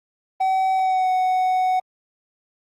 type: tone with pitch glide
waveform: triangle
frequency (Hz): 760 to 742.6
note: F#5 to F#5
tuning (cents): +46 to +6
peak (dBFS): -15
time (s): 0.4-1.8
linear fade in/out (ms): 10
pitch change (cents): -40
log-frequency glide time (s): 0.75-1.1
effects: Opus 24 kbps